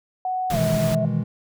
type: tone with pitch glide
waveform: sine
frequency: 742 to 645.9 Hz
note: F#5 to E5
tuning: +5 to -35 cents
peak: -22 dBFS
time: 0.25-1.05 s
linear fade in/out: 2 ms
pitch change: -240 cents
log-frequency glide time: 0.5-0.58 s
type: noise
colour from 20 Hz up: pink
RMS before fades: -31 dBFS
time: 0.5-0.95 s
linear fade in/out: 2 ms
type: chord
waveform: triangle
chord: E major seventh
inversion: second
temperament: equal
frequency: 123.47 / 155.56 / 164.81 / 207.7 Hz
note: B2 / D#3 / E3 / G#3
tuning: 0 / 0 / 0 / 0 cents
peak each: -24 dBFS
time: 0.52-1.24 s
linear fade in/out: 10 ms
effects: none